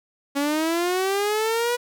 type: linear sweep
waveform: sawtooth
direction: up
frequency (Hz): 277.2 to 490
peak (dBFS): -17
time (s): 0.35-1.77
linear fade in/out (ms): 20
effects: none